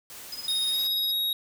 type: noise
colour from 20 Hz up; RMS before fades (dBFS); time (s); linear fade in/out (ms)
white; -43; 0.1-0.87; 0
type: tone with tremolo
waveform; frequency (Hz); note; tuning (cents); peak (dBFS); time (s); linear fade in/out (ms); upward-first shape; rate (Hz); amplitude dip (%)
sine; 5030; D#8; +18; -31; 0.32-1.12; 5; triangle; 17; 95
type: tone with pitch glide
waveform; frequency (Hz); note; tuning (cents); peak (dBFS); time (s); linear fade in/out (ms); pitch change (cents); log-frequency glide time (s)
square; 3729 to 3785; A#7 to A#7; 0 to +26; -25; 0.48-1.33; 2; +26; 0.7-0.81
effects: none